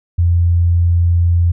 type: tone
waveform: sine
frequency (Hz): 86.1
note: F2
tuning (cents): -24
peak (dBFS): -9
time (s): 0.18-1.52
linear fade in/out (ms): 10
effects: none